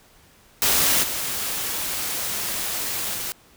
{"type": "noise with level steps", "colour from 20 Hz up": "white", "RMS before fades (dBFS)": [-19, -27, -29], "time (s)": [0.62, 3.32], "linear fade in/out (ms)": 0, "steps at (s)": [1.02, 3.13], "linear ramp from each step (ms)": 20, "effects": ["pink hiss -54 dBFS RMS until 3.56 s"]}